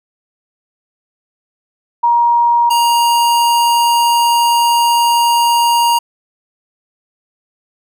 sine / square tone pair in turn, 946 / 942.3 Hz, A#5 / A#5, +25 / +18 cents, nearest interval unison, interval 7 cents, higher first, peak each -8 / -10 dBFS, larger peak first, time 2.03-2.7 / 2.7-5.99 s, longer second, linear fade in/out 10 ms, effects none

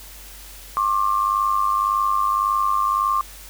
sine tone pair together, 1072.9 / 1174.7 Hz, C6 / D6, +43 / 0 cents, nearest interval major second, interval 157 cents, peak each -20 / -20 dBFS, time 0.77-3.21 s, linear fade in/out 0 ms, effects added 48 Hz sine -42 dBFS peak until 3.49 s + white hiss -42 dBFS RMS until 3.49 s

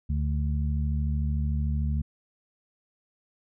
harmonic tone, 73.42 Hz, D2, in tune, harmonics 1 / 2 / 3, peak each -25 / -31 / -35 dBFS, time 0.09-2.02 s, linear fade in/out 10 ms, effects none

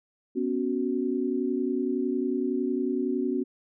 sine chord, B suspended second, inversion none, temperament just, 246.9 / 277.8 / 370.4 Hz, B3 / C#4 / F#4, 0 / +4 / +2 cents, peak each -29 dBFS, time 0.35-3.44 s, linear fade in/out 20 ms, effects none

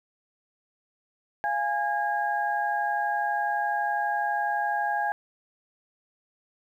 sine tone cluster, 693 / 825 / 1635 Hz, F5 / G#5 / G#6, -14 / -12 / -28 cents, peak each -32 / -26 / -30 dBFS, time 1.44-5.12 s, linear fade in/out 0 ms, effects 10-bit

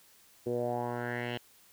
10% pulse tone with low-pass filter sweep, 120.7 Hz, B2, 39 cents flat, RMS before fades -34 dBFS, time 0.46-1.38 s, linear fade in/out 10 ms, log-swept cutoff 410 to 3100 Hz, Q 3.9, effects white hiss -61 dBFS RMS until 1.72 s

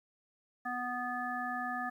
harmonic tone, 246.9 Hz, B3, in tune, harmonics 1 / 3 / 5 / 7, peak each -42 / -38 / -40 / -39 dBFS, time 0.65-1.9 s, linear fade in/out 10 ms, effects 11-bit

